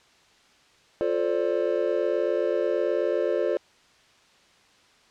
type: chord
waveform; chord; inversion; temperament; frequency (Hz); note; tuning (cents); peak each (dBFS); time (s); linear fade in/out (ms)
triangle; D minor seventh; first; just; 352.4 / 440.5 / 528.6 / 587.3; F4 / A4 / C5 / D5; +16 / +2 / +18 / 0; -26; 1.01-3.57; 0
effects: white hiss -58 dBFS RMS until 5.1 s + low-pass 5000 Hz 12 dB/octave